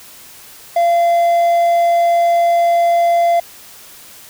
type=tone; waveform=triangle; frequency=686 Hz; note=F5; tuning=31 cents flat; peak=-8 dBFS; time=0.76-3.4 s; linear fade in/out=5 ms; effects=white hiss -39 dBFS RMS until 4.29 s